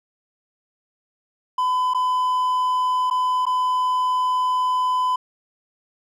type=tone with dropouts; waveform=triangle; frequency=1008 Hz; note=B5; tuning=35 cents sharp; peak=-16 dBFS; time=1.58-5.16 s; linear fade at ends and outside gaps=5 ms; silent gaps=1.937-1.946 / 3.101-3.109 / 3.455-3.465 s; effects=none